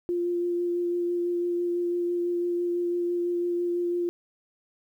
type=tone with vibrato; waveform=sine; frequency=349.2 Hz; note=F4; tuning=in tune; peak=-24 dBFS; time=0.09-4.09 s; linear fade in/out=0 ms; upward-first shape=sine; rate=6 Hz; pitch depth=11 cents each way; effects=10-bit